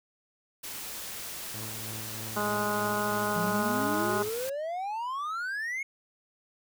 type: noise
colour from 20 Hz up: white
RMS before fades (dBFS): -39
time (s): 0.63-4.5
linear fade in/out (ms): 10
type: tone with tremolo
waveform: sawtooth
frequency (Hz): 110.5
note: A2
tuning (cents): +8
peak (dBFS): -35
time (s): 1.54-4.29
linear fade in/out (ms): 5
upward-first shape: sine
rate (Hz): 3.2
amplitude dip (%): 35
type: harmonic tone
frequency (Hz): 208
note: G#3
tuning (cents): +3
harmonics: 1 / 2 / 3 / 4 / 5 / 6 / 7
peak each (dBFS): -35 / -35 / -35 / -35 / -35 / -35 / -35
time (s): 2.36-4.23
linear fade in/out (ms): 10
type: exponential sweep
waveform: triangle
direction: up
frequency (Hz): 165.1 to 2207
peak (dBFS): -29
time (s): 3.36-5.83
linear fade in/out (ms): 5
effects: none